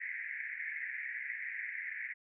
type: band-pass noise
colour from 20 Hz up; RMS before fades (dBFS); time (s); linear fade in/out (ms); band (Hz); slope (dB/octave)
white; -41; 0-2.14; 20; 1700 to 2200; 96
effects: none